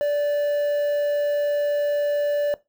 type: tone with quantisation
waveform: triangle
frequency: 583 Hz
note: D5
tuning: 13 cents flat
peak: -17 dBFS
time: 0.01-2.54 s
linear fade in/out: 0 ms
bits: 7
effects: noise-tail reverb RT60 0.2 s tail -18 dB re dry